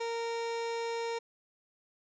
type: tone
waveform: 30% pulse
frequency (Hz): 462.9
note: A#4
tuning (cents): -12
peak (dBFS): -30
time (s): 0-1.19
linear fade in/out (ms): 10
effects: resampled to 16000 Hz